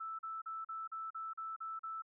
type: tone bursts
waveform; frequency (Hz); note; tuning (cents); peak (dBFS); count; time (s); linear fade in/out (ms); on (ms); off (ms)
sine; 1318.5; E6; 0; -40; 9; 0-2.022; 10; 190; 39
effects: none